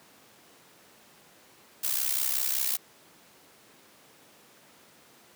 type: noise with amplitude modulation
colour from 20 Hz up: blue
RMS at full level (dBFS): -25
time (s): 1.83-2.77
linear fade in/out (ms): 10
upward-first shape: sine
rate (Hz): 65.3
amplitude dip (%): 75
effects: pink hiss -56 dBFS RMS until 5.35 s + high-pass 200 Hz 12 dB/octave